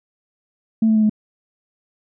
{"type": "tone with pitch steps", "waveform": "sine", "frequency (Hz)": [222.3, 219.4, 216.5, 213.6], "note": ["A3", "A3", "A3", "G#3"], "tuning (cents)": [18, -5, -28, 49], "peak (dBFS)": -11, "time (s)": [0.82, 1.096], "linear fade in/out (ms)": 5, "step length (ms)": 69, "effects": ["tanh soft clip ceiling -8 dBFS"]}